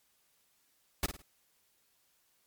pink noise with echo, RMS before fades -30 dBFS, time 1.03-1.06 s, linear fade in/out 2 ms, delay 53 ms, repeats 3, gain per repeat -9 dB, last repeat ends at 1.219 s, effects white hiss -72 dBFS RMS until 2.46 s + MP3 96 kbps

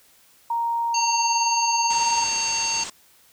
sine tone, 932.3 Hz, A#5, in tune, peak -21 dBFS, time 0.5-2.24 s, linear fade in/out 5 ms
harmonic tone, 914 Hz, A#5, 34 cents flat, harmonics 1 / 3 / 5 / 7, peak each -30 / -29 / -27 / -25 dBFS, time 0.94-2.84 s, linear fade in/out 5 ms
white low-pass noise, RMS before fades -35 dBFS, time 1.9-2.9 s, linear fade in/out 5 ms, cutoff 8600 Hz, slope 96 dB/octave
effects white hiss -56 dBFS RMS until 3.32 s

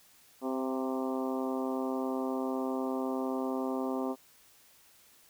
harmonic tone with a mistuned harmonic, 130.81 Hz, C3, in tune, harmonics 2 / 3 / 4 / 5 / 6 / 7 / 8 / 9, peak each -33 / -37 / -39 / -41 / -43 / -44 / -45 / -46 dBFS, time 0.41-4.16 s, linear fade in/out 50 ms, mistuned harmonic 5, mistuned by +21 cents, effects white hiss -61 dBFS RMS until 5.29 s

